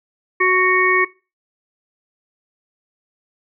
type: harmonic tone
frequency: 370 Hz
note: F#4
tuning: in tune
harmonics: 1 / 3 / 5 / 6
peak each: -18 / -18 / -18 / -18 dBFS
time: 0.4-1.05 s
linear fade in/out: 10 ms
effects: noise-tail reverb RT60 0.3 s tail -20 dB re dry